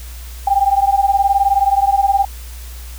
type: beating tone pair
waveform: sine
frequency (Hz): 784 / 803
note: G5 / G5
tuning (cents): 0 / +41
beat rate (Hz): 19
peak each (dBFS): -14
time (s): 0.47-2.25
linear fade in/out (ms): 5
effects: added 60 Hz sine -29 dBFS peak until 2.98 s + white hiss -39 dBFS RMS until 2.98 s